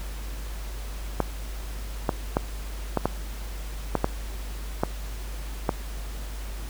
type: clicks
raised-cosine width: 1 ms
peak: -7 dBFS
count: 9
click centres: 1.203 / 2.092 / 2.369 / 2.973 / 3.056 / 3.953 / 4.044 / 4.835 / 5.692 s
effects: added 50 Hz sine -32 dBFS peak until 6.69 s + pink hiss -43 dBFS RMS until 6.69 s